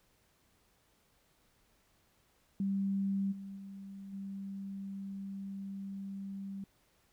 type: tone with level steps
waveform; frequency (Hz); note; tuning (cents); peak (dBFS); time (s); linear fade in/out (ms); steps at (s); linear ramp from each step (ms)
sine; 196; G3; 0; -30 / -42 / -44 / -39; 2.6-6.64; 2; 3.31 / 3.56 / 4.12; 20
effects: pink hiss -71 dBFS RMS until 7.12 s

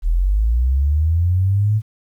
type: linear sweep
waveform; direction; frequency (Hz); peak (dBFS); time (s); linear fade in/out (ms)
sine; up; 37.63 to 110; -13; 0.02-1.82; 50
effects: 9-bit

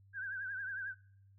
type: tone with vibrato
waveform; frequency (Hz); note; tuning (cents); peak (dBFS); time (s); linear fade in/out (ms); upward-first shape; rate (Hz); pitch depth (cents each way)
sine; 1568; G6; 0; -38; 0.13-0.95; 50; triangle; 11; 100
effects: noise-tail reverb RT60 0.7 s tail -26 dB re dry + added 98 Hz sine -60 dBFS peak until 1.38 s

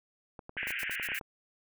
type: clicks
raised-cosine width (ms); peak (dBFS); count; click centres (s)
1; -30; 12; 0.392 / 0.494 / 0.568 / 0.631 / 0.671 / 0.706 / 0.832 / 0.896 / 0.998 / 1.088 / 1.119 / 1.212
type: band-pass noise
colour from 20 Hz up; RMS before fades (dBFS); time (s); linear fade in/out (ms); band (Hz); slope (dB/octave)
pink; -36; 0.57-1.19; 5; 1500 to 2900; 96
type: noise bursts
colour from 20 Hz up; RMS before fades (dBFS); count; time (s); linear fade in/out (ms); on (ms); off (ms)
blue; -42; 5; 0.67-1.193; 5; 51; 67
effects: none

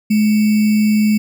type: tone with sample-and-hold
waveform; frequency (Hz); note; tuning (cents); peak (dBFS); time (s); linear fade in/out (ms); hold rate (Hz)
sine; 212.8; G#3; +42; -10; 0.1-1.18; 10; 2450
effects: none

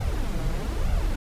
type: noise with flanger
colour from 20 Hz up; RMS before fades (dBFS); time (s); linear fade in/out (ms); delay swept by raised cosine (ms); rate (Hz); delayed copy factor
brown; -25; 0-1.16; 10; 1.4 to 6.4; 1.1; +0.75
effects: resampled to 32000 Hz

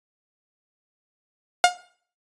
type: tone with exponential decay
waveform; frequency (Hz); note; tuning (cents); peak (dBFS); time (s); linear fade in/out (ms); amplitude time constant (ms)
sawtooth; 713; F5; +36; -5; 1.64-1.75; 1; 22
effects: noise-tail reverb RT60 0.5 s tail -17 dB re dry + resampled to 22050 Hz

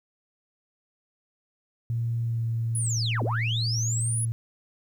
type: tone with pitch glide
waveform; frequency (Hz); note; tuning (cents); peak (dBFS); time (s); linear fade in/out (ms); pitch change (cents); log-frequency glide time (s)
sine; 116.54 to 114.74; A#2 to A#2; 0 to -27; -24; 1.9-4.32; 0; -27; 2.22-2.44
type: linear two-way sweep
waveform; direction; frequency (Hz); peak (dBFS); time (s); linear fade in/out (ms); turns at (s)
sine; down then up; 10548 to 185 to 10548; -27; 2.75-4.25; 2; 3.23
effects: tanh soft clip ceiling -17 dBFS + 10-bit

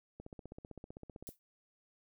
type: click train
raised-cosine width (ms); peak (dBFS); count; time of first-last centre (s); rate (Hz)
2; -34; 18; 0.2-1.29; 15.6
type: noise with exponential decay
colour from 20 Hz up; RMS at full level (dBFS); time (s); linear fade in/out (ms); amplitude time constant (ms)
violet; -44; 1.27-1.39; 0; 24
effects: none

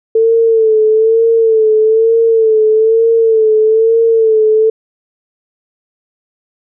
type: tone with vibrato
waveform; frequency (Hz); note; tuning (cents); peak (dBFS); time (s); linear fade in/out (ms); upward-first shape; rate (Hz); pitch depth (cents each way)
sine; 445; A4; +20; -6; 0.15-4.7; 5; sine; 1.1; 48
effects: none

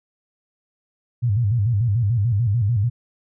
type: tone with vibrato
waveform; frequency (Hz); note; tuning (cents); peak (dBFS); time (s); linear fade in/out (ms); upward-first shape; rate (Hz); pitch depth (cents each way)
sine; 110; A2; 0; -16; 1.22-2.9; 20; square; 6.8; 160
effects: none

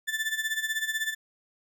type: tone with tremolo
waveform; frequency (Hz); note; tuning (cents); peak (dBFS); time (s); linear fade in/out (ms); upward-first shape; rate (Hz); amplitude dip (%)
35% pulse; 1760; A6; 0; -23; 0.07-1.15; 20; sine; 16; 75
effects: none

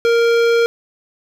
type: tone with hard clipping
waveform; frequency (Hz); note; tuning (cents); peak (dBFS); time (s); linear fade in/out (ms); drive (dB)
sine; 466.1; A#4; 0; -13; 0.05-0.66; 0; 16
effects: none

